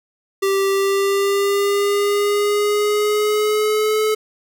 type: tone with pitch glide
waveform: square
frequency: 391 to 431.3 Hz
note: G4 to A4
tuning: -4 to -35 cents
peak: -16 dBFS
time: 0.42-4.15 s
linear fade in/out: 10 ms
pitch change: +169 cents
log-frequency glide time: 0.7-4.02 s
effects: none